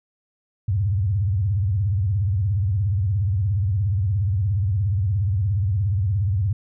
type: tone with vibrato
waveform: sine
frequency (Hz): 98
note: G2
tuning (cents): 0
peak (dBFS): -18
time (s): 0.68-6.53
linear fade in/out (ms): 5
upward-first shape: sine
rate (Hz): 17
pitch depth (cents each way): 220
effects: none